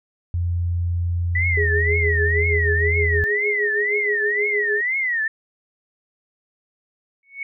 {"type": "tone with pitch glide", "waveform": "sine", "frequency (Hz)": [86.8, 82.93], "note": ["F2", "E2"], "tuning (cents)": [-10, 11], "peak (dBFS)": -19, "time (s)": [0.34, 3.24], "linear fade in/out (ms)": 0, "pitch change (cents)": -79, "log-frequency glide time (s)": [1.37, 1.71]}
{"type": "tone with vibrato", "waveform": "sine", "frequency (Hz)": 1947, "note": "B6", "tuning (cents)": -25, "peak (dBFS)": -19, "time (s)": [1.35, 5.28], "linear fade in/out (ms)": 5, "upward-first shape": "triangle", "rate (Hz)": 2, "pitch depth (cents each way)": 210}
{"type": "tone with tremolo", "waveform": "sine", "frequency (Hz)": 415.3, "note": "G#4", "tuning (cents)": 0, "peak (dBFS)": -20, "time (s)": [1.57, 4.81], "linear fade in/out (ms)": 5, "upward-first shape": "sine", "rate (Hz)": 6.4, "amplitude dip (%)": 70}
{"type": "tone with exponential growth", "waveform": "sine", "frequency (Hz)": 2217, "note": "C#7", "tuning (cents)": 0, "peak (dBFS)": -23, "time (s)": [7.23, 7.43], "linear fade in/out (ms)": 2, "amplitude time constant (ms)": 42}
{"effects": []}